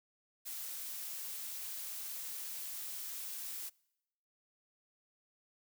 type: noise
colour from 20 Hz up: blue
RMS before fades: -43 dBFS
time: 0.45-3.7 s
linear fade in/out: 20 ms
effects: noise-tail reverb RT60 0.9 s tail -26 dB re dry